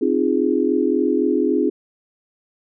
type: chord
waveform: sine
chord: F minor seventh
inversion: second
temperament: equal with one note detuned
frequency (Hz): 261.6 / 305.3 / 349.2 / 415.3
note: C4 / Eb4 / F4 / Ab4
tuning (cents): 0 / -33 / 0 / 0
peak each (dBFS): -21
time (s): 0.01-1.7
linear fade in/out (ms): 10
effects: none